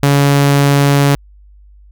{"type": "tone", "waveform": "sawtooth", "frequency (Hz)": 141.4, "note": "C#3", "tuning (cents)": 35, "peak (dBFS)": -4, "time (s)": [0.03, 1.15], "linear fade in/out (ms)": 0, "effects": ["added 50 Hz sine -39 dBFS peak until 1.91 s"]}